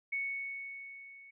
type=tone with level ramp; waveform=sine; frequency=2217 Hz; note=C#7; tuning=in tune; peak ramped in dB=-31 to -52 dBFS; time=0.12-1.31 s; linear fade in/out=10 ms; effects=none